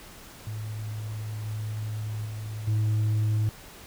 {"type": "tone with level steps", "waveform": "sine", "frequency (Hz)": 107.6, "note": "A2", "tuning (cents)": -38, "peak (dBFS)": [-31, -29, -32, -19], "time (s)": [0.47, 3.49], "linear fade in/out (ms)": 0, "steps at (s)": [1.45, 2.25, 2.67], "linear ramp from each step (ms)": 10, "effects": ["tanh soft clip ceiling -21 dBFS", "pink hiss -47 dBFS RMS until 3.86 s"]}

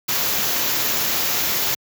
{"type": "band-stop noise", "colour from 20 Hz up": "white", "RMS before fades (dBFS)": -21, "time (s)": [0.08, 1.75], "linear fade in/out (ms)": 10, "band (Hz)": [7400, 11000], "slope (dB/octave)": 96, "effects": ["high-pass 80 Hz 12 dB/octave"]}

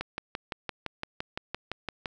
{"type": "click train", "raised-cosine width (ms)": 0.3, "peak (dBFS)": -16, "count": 13, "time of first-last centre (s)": [0.01, 2.058], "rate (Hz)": 5.86, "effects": []}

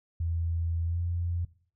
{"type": "tone with pitch glide", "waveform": "sine", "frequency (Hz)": [83.5, 86.34], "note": ["E2", "F2"], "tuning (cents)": [23, -19], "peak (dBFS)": -27, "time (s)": [0.2, 1.45], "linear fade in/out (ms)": 5, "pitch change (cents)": 58, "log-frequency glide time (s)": [0.85, 1], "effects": ["noise-tail reverb RT60 0.5 s tail -19 dB re dry"]}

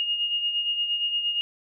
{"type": "beating tone pair", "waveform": "sine", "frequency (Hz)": [2849, 2857.6], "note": ["F7", "F7"], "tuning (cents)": [34, 39], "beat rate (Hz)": 8.6, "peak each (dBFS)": [-24, -33], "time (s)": [0, 1.41], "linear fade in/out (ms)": 0, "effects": []}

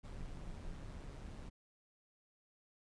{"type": "noise with amplitude modulation", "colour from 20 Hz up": "brown", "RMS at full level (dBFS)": -45, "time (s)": [0.03, 1.5], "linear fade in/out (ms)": 20, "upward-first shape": "sine", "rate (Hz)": 141, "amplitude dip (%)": 45, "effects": ["resampled to 22050 Hz"]}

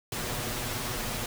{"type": "noise with comb filter", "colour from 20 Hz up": "pink", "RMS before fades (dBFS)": -33, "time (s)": [0.12, 1.26], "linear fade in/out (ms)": 2, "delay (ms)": 8.2, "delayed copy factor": 0.7, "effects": []}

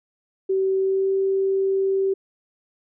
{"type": "tone with pitch glide", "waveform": "sine", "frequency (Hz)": [383, 387], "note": ["G4", "G4"], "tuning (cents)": [-40, -22], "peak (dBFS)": -18, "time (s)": [0.49, 2.14], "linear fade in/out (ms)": 10, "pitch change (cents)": 18, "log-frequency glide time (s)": [0.77, 1.12], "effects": []}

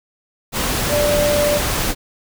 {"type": "tone in noise", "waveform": "sine", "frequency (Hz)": 587.3, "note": "D5", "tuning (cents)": 0, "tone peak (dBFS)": -15, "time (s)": [0.89, 1.61], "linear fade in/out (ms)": 50, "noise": "pink", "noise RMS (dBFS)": -20, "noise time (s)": [0.52, 1.95], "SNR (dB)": 2, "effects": []}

